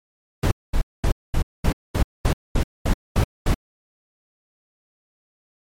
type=noise bursts; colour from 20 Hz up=brown; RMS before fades=-17 dBFS; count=11; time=0.43-3.543 s; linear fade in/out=5 ms; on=83 ms; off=220 ms; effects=MP3 64 kbps